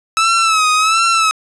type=tone with vibrato; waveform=sawtooth; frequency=1300 Hz; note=E6; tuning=24 cents flat; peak=-7 dBFS; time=0.17-1.31 s; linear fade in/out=0 ms; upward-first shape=sine; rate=1.4 Hz; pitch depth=72 cents each way; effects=resampled to 22050 Hz + 7-bit